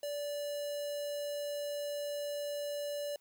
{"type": "tone with notch filter", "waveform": "square", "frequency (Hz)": 581, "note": "D5", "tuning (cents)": -19, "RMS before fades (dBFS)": -38, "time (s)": [0.03, 3.16], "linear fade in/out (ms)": 2, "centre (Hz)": 1600, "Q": 1.8, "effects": ["white hiss -72 dBFS RMS until 3.2 s"]}